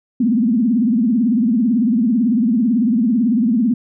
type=tone with vibrato; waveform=sine; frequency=232.4 Hz; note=A#3; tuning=5 cents flat; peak=-12 dBFS; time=0.2-3.74 s; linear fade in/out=5 ms; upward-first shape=triangle; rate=18 Hz; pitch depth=240 cents each way; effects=none